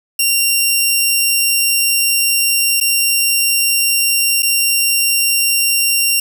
10% pulse tone with dropouts, 2765 Hz, F7, 18 cents flat, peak -3 dBFS, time 0.19-6.2 s, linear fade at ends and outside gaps 5 ms, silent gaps 2.802-2.81 / 4.423-4.429 s, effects none

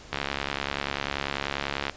click train, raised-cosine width 0.3 ms, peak -11 dBFS, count 125, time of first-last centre 0.13-1.896 s, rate 70.2 Hz, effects pink hiss -47 dBFS RMS until 1.96 s + resampled to 16000 Hz

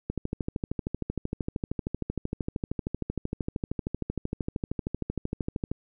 click train, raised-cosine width 3 ms, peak -16 dBFS, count 74, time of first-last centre 0.1-5.715 s, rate 13 Hz, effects none

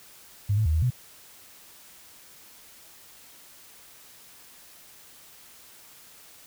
sine tone with pitch steps, 101.6 / 108.7 / 77.6 / 79.7 / 124.4 Hz, G#2 / A2 / D#2 / D#2 / B2, -38 / -21 / -4 / +42 / +13 cents, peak -20 dBFS, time 0.49-0.905 s, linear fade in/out 10 ms, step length 83 ms, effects white hiss -51 dBFS RMS until 6.46 s

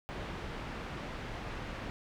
pink low-pass noise, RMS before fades -41 dBFS, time 0.09-1.9 s, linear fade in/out 0 ms, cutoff 2700 Hz, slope 12 dB/octave, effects none

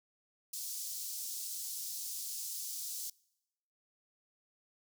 pink high-pass noise, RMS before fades -41 dBFS, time 0.53-3.1 s, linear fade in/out 5 ms, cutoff 5100 Hz, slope 24 dB/octave, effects noise-tail reverb RT60 0.9 s tail -25 dB re dry

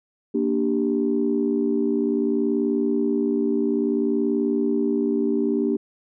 sine chord, G minor, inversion first, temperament equal, 233.1 / 293.7 / 392 Hz, Bb3 / D4 / G4, 0 / 0 / 0 cents, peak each -23 dBFS, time 0.34-5.77 s, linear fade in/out 10 ms, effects tanh soft clip ceiling -10 dBFS

